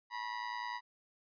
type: tone with amplitude modulation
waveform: 30% pulse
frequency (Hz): 970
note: B5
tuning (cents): -31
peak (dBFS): -32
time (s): 0.1-0.81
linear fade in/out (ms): 50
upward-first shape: sine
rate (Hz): 110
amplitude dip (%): 75
effects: resampled to 11025 Hz